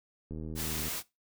click train, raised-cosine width 3 ms, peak -28 dBFS, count 46, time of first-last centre 0.31-0.882 s, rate 78.7 Hz
white noise, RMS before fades -36 dBFS, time 0.55-1.03 s, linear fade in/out 50 ms
effects noise-tail reverb RT60 0.2 s tail -18 dB re dry

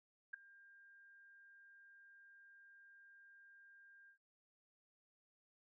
sine tone with ADSR envelope, 1600 Hz, G6, 35 cents sharp, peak -39 dBFS, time 0.33-4.18 s, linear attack 11 ms, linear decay 5 ms, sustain -22 dB, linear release 94 ms, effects none

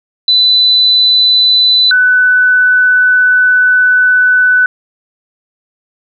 sine tone pair in turn, 3997 / 1497.2 Hz, B7 / F#6, +20 / +20 cents, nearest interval octave + perfect fourth, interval 1700 cents, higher first, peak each -5 dBFS, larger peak neither, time 0.28-1.91 / 1.91-4.66 s, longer second, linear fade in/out 2 ms, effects none

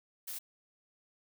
blue noise, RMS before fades -41 dBFS, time 0.27-0.39 s, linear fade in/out 10 ms, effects none

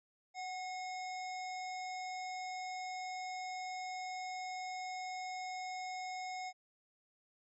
harmonic tone with a mistuned harmonic, 743 Hz, F#5, 7 cents sharp, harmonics 1 / 3 / 5 / 7 / 9 / 10, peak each -41 / -47 / -58 / -53 / -58 / -62 dBFS, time 0.34-6.53 s, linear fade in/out 50 ms, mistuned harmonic 3, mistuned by -55 cents, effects none

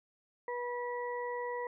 harmonic tone, 486.5 Hz, B4, 26 cents flat, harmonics 1 / 2 / 4, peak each -37 / -39 / -44 dBFS, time 0.48-1.67 s, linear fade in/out 2 ms, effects none

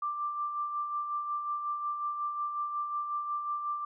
sine tone with tremolo, 1180 Hz, D6, 8 cents sharp, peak -29 dBFS, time 0.02-3.85 s, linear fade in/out 5 ms, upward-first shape sine, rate 5.5 Hz, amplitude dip 45%, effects none

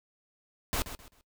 pink noise with echo, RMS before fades -30 dBFS, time 0.73-0.82 s, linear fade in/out 0 ms, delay 130 ms, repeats 3, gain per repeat -11 dB, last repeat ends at 1.21 s, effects noise-tail reverb RT60 0.1 s tail -19 dB re dry

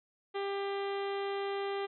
harmonic tone, 397.1 Hz, G4, 22 cents sharp, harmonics 1 / 2 / 3 / 4 / 5 / 6 / 7 / 8 / 9 / 10, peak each -34 / -40 / -44 / -50 / -47 / -52 / -53 / -50 / -55 / -57 dBFS, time 0.34-1.87 s, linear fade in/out 20 ms, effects none

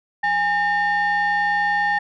sine tone pair together, 823.1 / 1815 Hz, G#5 / A#6, -16 / -47 cents, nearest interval octave + major second, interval 1369 cents, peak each -18 dBFS, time 0.23-1.99 s, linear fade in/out 10 ms, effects tanh soft clip ceiling -14 dBFS

